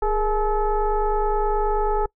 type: tone with frequency modulation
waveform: sine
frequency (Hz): 415.3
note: G#4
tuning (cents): 0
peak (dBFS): -18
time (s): 0.02-2.06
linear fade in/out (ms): 5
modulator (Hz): 440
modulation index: 1.4
effects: noise-tail reverb RT60 0.1 s tail -24 dB re dry